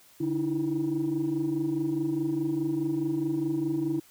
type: tone cluster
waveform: sine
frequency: 144.5 / 302.6 / 327.4 Hz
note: D3 / D#4 / E4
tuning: -28 / -48 / -12 cents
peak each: -33 / -31 / -26 dBFS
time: 0.2-4 s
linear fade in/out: 10 ms
effects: tanh soft clip ceiling -20 dBFS + white hiss -57 dBFS RMS until 4.1 s